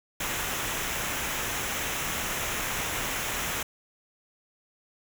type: noise with comb filter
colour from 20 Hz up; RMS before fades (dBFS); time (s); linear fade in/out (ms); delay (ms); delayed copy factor
pink; -31; 0.2-3.63; 5; 0.22; -0.55
effects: none